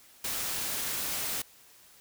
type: noise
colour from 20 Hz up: white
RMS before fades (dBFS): -33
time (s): 0.24-1.42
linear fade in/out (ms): 5
effects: white hiss -57 dBFS RMS until 2 s